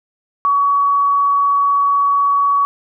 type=tone; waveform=sine; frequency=1129 Hz; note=C#6; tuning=31 cents sharp; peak=-11 dBFS; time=0.45-2.65 s; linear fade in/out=0 ms; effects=none